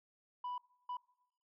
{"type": "tone bursts at uneven times", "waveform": "sine", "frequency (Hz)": 987.8, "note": "B5", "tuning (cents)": 0, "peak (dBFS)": -36, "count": 2, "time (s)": [[0.44, 0.58], [0.89, 0.97]], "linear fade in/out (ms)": 5, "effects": ["noise-tail reverb RT60 0.8 s tail -24 dB re dry", "tanh soft clip ceiling -37 dBFS"]}